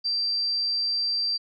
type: tone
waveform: sine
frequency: 4699 Hz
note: D8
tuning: in tune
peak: -23 dBFS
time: 0.04-1.38 s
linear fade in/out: 20 ms
effects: none